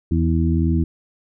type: harmonic tone with a mistuned harmonic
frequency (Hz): 82.41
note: E2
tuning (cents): 0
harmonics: 1 / 2 / 3 / 4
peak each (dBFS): -18 / -21 / -23 / -24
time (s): 0.11-0.84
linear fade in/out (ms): 5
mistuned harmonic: 4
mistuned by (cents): -21
effects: none